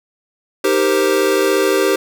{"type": "chord", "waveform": "square", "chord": "C minor seventh", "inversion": "first", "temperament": "equal", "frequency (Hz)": [311.1, 392, 466.2, 523.3], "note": ["Eb4", "G4", "Bb4", "C5"], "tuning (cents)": [0, 0, 0, 0], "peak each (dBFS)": [-22, -16, -21, -20], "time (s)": [0.64, 1.96], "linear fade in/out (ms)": 5, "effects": []}